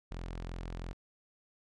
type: tone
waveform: sawtooth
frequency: 43.04 Hz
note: F1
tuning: 25 cents flat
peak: -35 dBFS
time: 0.11-0.93 s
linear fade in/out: 0 ms
effects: low-pass 6000 Hz 12 dB/octave